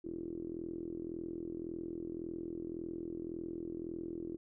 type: tone with low-pass filter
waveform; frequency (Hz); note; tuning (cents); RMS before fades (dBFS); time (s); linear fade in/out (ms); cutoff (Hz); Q
5% pulse; 41.82; E1; +26; -42; 0.04-4.37; 10; 340; 9.2
effects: none